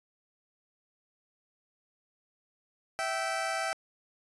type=tone pair together; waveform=20% pulse; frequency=656.6 / 774 Hz; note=E5 / G5; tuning=-7 / -22 cents; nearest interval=minor third; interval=285 cents; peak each=-28 dBFS; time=2.99-3.73 s; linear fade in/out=0 ms; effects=resampled to 24000 Hz